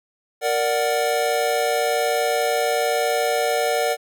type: chord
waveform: square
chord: Bb augmented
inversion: none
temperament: equal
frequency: 466.2 / 587.3 / 740 Hz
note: Bb4 / D5 / F#5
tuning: 0 / 0 / 0 cents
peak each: -24 dBFS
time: 0.41-3.97 s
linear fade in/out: 50 ms
effects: none